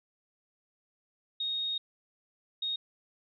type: tone bursts at uneven times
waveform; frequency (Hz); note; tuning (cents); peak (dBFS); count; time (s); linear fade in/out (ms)
sine; 3729; A#7; 0; -30; 2; 1.4-1.78 / 2.62-2.76; 5
effects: none